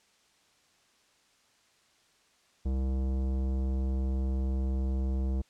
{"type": "tone with tanh clipping", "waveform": "sine", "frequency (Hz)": 65.7, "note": "C2", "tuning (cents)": 8, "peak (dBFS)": -29, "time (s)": [2.65, 5.42], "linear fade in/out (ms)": 10, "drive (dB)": 16, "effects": ["white hiss -66 dBFS RMS until 5.49 s", "low-pass 7000 Hz 12 dB/octave"]}